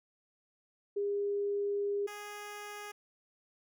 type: tone pair in turn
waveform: sine / 10% pulse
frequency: 405.2 / 414.2 Hz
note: G#4 / G#4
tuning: -43 / -5 cents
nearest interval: unison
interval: 38 cents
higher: second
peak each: -30 / -34 dBFS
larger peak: first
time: 0.96-2.07 / 2.07-2.92 s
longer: first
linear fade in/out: 10 ms
effects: none